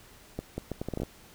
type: accelerating click train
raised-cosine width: 2 ms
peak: -19 dBFS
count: 10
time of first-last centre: 0.39-1.033 s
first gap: 190 ms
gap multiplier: 0.72
effects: pink hiss -54 dBFS RMS until 1.34 s